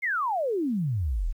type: exponential sweep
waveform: sine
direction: down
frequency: 2200 to 32.7 Hz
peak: -24 dBFS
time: 0.02-1.33 s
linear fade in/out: 20 ms
effects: 10-bit

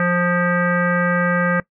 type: tone with frequency modulation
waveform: sine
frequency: 880 Hz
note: A5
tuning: in tune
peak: -16 dBFS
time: 0-1.6 s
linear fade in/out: 2 ms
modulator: 352 Hz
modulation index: 2.8
effects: noise-tail reverb RT60 0.1 s tail -20 dB re dry

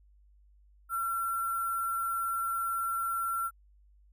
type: tone with sample-and-hold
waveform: sine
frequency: 1359 Hz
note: F6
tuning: 48 cents flat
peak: -29 dBFS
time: 0.89-3.51 s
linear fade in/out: 50 ms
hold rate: 11025 Hz
effects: added 50 Hz sine -58 dBFS peak until 4.12 s

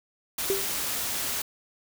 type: noise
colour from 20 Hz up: white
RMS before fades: -30 dBFS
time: 0.38-1.42 s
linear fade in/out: 5 ms
type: tone with exponential decay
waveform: sine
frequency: 391.2 Hz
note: G4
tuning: 4 cents flat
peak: -20 dBFS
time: 0.5-0.74 s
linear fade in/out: 0 ms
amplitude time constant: 52 ms
effects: none

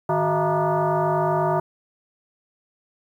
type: tone with frequency modulation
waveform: sine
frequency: 155.56 Hz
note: D#3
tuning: in tune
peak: -18 dBFS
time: 0.09-1.6 s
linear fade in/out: 5 ms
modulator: 263 Hz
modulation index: 3.7
effects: 9-bit

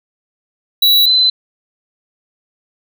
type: tone pair in turn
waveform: square / sine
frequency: 3924 / 4037 Hz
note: B7 / B7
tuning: -12 / +37 cents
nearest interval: unison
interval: 49 cents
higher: second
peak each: -8 dBFS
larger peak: neither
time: 0.82-1.06 / 1.06-1.3 s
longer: neither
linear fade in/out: 5 ms
effects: none

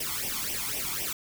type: noise with flanger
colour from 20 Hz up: white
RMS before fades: -32 dBFS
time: 0-1.13 s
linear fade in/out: 5 ms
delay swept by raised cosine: 0.35 to 0.94 ms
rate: 3.9 Hz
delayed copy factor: +0.85
effects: none

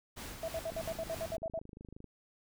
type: noise with tremolo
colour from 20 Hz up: pink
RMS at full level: -44 dBFS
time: 0.16-1.37 s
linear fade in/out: 20 ms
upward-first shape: sine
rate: 3.2 Hz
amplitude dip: 40%
type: tone bursts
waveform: sine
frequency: 654 Hz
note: E5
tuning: 14 cents flat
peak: -34 dBFS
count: 11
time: 0.43-1.591 s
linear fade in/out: 2 ms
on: 51 ms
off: 60 ms
type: click train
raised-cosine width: 3 ms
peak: -36 dBFS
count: 35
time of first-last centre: 0.72-2.043 s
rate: 25.7 Hz
effects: none

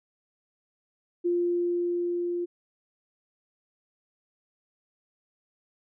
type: tone with level ramp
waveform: sine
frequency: 349.2 Hz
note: F4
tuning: in tune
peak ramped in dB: -22 to -27 dBFS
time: 1.24-2.46 s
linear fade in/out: 20 ms
effects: none

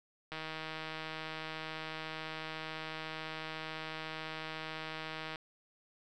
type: click train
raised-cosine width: 0.3 ms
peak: -25 dBFS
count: 797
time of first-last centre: 0.32-5.358 s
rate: 158 Hz
effects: none

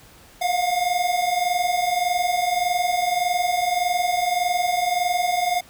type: tone pair together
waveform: square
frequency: 698.3 / 720 Hz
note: F5 / F#5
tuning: 0 / -47 cents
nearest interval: minor second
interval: 53 cents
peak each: -25 / -22 dBFS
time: 0.41-5.61 s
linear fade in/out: 10 ms
effects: pink hiss -49 dBFS RMS until 5.69 s

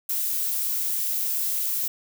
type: noise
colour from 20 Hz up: violet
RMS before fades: -26 dBFS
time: 0.09-1.88 s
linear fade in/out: 5 ms
effects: none

